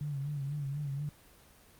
sine tone with vibrato, 142.6 Hz, C#3, 49 cents sharp, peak -33 dBFS, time 0.01-1.09 s, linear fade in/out 0 ms, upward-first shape sine, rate 4.1 Hz, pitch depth 76 cents each way, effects pink hiss -59 dBFS RMS until 1.79 s + Opus 24 kbps

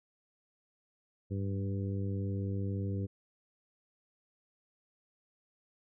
harmonic tone with a mistuned harmonic, 98.1 Hz, G2, 2 cents sharp, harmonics 1 / 2 / 3 / 4 / 5, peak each -33 / -39 / -43 / -45 / -47 dBFS, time 1.3-3.07 s, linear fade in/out 20 ms, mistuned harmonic 1, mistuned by +27 cents, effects none

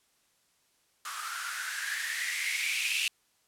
violet noise with band-pass filter sweep, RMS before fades -33 dBFS, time 1.05-3.08 s, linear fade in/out 2 ms, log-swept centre 1200 to 2700 Hz, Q 8.6, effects white hiss -70 dBFS RMS until 3.47 s + low-pass 11000 Hz 12 dB/octave

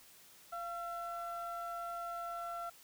triangle ring-modulated tone, 329.6 Hz, E4, in tune, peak -33 dBFS, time 0.52-2.7 s, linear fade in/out 10 ms, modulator 1020 Hz, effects tanh soft clip ceiling -33 dBFS + white hiss -60 dBFS RMS until 2.83 s

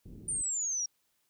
pink low-pass noise, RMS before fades -48 dBFS, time 0.05-0.42 s, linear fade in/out 10 ms, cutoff 360 Hz, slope 24 dB/octave
sine exponential sweep, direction down, 9170 to 5588 Hz, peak -30 dBFS, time 0.28-0.86 s, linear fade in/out 5 ms
effects white hiss -75 dBFS RMS until 1.29 s

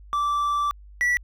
triangle tone pair in turn, 1166 / 1951.9 Hz, D6 / B6, -13 / -21 cents, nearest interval major sixth, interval 892 cents, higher second, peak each -19 / -17 dBFS, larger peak second, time 0.13-0.71 / 1.01-1.17 s, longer first, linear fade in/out 0 ms, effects added 50 Hz sine -43 dBFS peak until 1.23 s

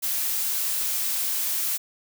blue noise, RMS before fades -26 dBFS, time 0.02-1.78 s, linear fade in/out 20 ms, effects none

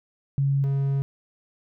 sine / triangle tone pair in turn, 138.59 / 137.91 Hz, C#3 / C#3, 0 / -9 cents, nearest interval unison, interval 9 cents, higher first, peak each -19 dBFS, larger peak neither, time 0.38-0.64 / 0.64-1.02 s, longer second, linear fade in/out 0 ms, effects none

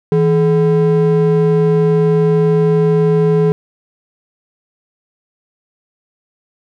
triangle ring-modulated tone, 293.7 Hz, D4, in tune, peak -4 dBFS, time 0.12-3.52 s, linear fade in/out 0 ms, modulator 131 Hz, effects none

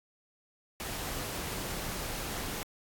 pink noise, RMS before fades -37 dBFS, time 0.8-2.63 s, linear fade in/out 0 ms, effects AAC 64 kbps

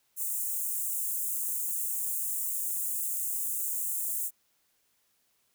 white high-pass noise, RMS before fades -32 dBFS, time 0.16-4.31 s, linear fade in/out 50 ms, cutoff 7200 Hz, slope 48 dB/octave, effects white hiss -72 dBFS RMS until 5.54 s

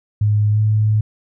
sine tone with pitch glide, 105.1 to 107.31 Hz, G#2 to A2, +21 to -43 cents, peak -12 dBFS, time 0.21-1.01 s, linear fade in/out 5 ms, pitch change +36 cents, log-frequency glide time 0.51-0.59 s, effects none

